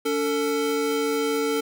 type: tone pair together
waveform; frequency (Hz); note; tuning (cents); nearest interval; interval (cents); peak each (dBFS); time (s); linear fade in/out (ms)
square; 284.6 / 447.7; C#4 / A4; +46 / +30; minor sixth; 784; -28 / -24; 0.05-1.61; 10
effects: none